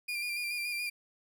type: tone with vibrato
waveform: 35% pulse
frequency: 2400 Hz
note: D7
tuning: 37 cents sharp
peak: -31 dBFS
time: 0.08-0.9 s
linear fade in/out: 10 ms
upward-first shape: square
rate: 7 Hz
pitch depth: 25 cents each way
effects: none